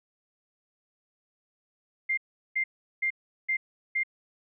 sine tone bursts, 2100 Hz, C7, 6 cents sharp, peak -24 dBFS, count 5, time 2.09-4.035 s, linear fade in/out 10 ms, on 85 ms, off 380 ms, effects none

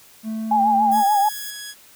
triangle tone with pitch glide, 220 to 223.3 Hz, A3 to A3, 0 to +26 cents, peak -22 dBFS, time 0.23-1.04 s, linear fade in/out 50 ms, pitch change +26 cents, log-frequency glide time 0.34-0.66 s
sine tone with vibrato, 818 Hz, G#5, 26 cents flat, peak -14 dBFS, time 0.51-1.29 s, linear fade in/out 5 ms, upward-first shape triangle, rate 6.9 Hz, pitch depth 80 cents each way
white high-pass noise, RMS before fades -34 dBFS, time 0.91-1.51 s, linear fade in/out 10 ms, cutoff 8800 Hz, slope 24 dB/octave
10% pulse tone, 1670 Hz, G#6, 9 cents sharp, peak -23 dBFS, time 0.91-1.75 s, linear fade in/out 50 ms
effects white hiss -49 dBFS RMS until 1.95 s

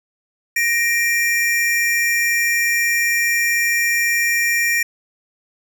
square tone pair together, 1864.7 / 2368 Hz, A#6 / D7, 0 / +14 cents, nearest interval major third, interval 414 cents, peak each -19 dBFS, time 0.56-4.83 s, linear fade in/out 5 ms, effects none

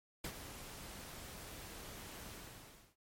pink noise with ADSR envelope, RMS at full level -41 dBFS, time 0.24-2.96 s, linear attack 5 ms, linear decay 71 ms, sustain -9 dB, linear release 650 ms, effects MP3 64 kbps

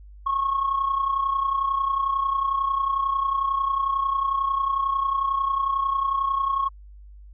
sine tone with amplitude modulation, 1093 Hz, C#6, 25 cents flat, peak -17 dBFS, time 0.26-6.69 s, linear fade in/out 10 ms, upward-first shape sine, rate 31.1 Hz, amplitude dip 65%, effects tanh soft clip ceiling -15 dBFS + added 50 Hz sine -42 dBFS peak until 7.33 s

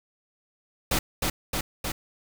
pink noise with echo, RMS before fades -24 dBFS, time 0.91-0.99 s, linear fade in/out 5 ms, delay 310 ms, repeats 3, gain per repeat -2 dB, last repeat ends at 1.92 s, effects none

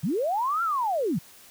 sine linear two-way sweep, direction up then down, 130.81 to 1396.9 to 130.81 Hz, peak -23 dBFS, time 0.03-1.19 s, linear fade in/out 10 ms, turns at 0.63 s, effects white hiss -51 dBFS RMS until 1.5 s

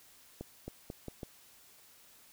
accelerating click train, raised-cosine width 2 ms, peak -27 dBFS, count 5, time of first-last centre 0.41-1.232 s, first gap 270 ms, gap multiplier 0.82, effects white hiss -60 dBFS RMS until 2.32 s

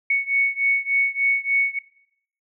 sine beating tone pair, 2218 / 2221.4 Hz, C#7 / C#7, 0 / +3 cents, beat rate 3.4 Hz, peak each -21 / -23 dBFS, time 0.1-1.79 s, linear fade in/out 5 ms, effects noise-tail reverb RT60 0.7 s tail -19 dB re dry

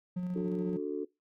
triangle tone with tremolo, 180 Hz, F#3, 47 cents flat, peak -28 dBFS, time 0.16-0.77 s, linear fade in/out 10 ms, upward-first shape square, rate 14 Hz, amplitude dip 25%
sine chord, D major, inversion none, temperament just, 293.7 / 367.1 / 440.5 Hz, D4 / F#4 / A4, 0 / -14 / +2 cents, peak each -36 dBFS, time 0.35-1.05 s, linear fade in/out 10 ms
effects noise-tail reverb RT60 0.2 s tail -21 dB re dry + tanh soft clip ceiling -21 dBFS

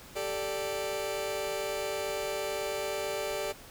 sawtooth chord, G suspended second, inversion none, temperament just, 392 / 441 / 588 Hz, G4 / A4 / D5, 0 / +4 / +2 cents, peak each -33 / -33 / -30 dBFS, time 0.15-3.53 s, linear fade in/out 20 ms, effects pink hiss -50 dBFS RMS until 3.7 s

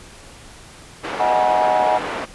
pink band-pass noise, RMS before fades -27 dBFS, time 1.03-2.26 s, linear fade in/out 20 ms, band 350 to 2100 Hz, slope 12 dB/octave
sine chord, G# minor seventh, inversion second, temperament equal with one note detuned, 622.3 / 740 / 830.6 / 966.3 Hz, D#5 / F#5 / G#5 / B5, 0 / 0 / 0 / -38 cents, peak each -20 / -18 / -21 / -22 dBFS, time 1.19-1.99 s, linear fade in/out 20 ms
effects pink hiss -42 dBFS RMS until 2.34 s + resampled to 24000 Hz

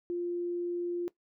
sine tone, 349.2 Hz, F4, in tune, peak -30 dBFS, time 0.1-1.08 s, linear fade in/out 0 ms, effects noise-tail reverb RT60 0.1 s tail -18 dB re dry

